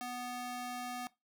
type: tone with high-pass filter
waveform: square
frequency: 246.9 Hz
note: B3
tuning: in tune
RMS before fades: -41 dBFS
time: 0.01-1.07 s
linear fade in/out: 0 ms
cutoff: 520 Hz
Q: 1.3
effects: noise-tail reverb RT60 0.2 s tail -19 dB re dry